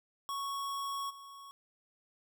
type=tone with level steps; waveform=square; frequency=1108.7 Hz; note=C#6; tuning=in tune; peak=-36 / -49 dBFS; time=0.29-1.51 s; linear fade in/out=0 ms; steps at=1.09 s; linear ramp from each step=20 ms; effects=none